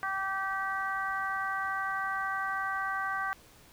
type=harmonic tone; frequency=387.3 Hz; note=G4; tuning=21 cents flat; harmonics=2 / 3 / 4 / 5; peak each=-37 / -34 / -34 / -40 dBFS; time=0.03-3.33 s; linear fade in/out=0 ms; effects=pink hiss -57 dBFS RMS until 3.72 s